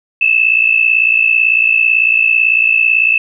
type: tone pair together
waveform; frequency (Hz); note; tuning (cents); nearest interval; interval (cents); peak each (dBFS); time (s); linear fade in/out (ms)
sine; 2596 / 2654; E7 / E7; -27 / +11; unison; 38; -11; 0.21-3.18; 5
effects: none